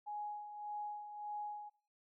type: tone with tremolo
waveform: sine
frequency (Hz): 834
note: G#5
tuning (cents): +7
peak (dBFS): -39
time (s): 0.06-1.7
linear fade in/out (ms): 20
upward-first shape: sine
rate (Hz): 1.7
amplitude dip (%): 60
effects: noise-tail reverb RT60 0.4 s tail -20 dB re dry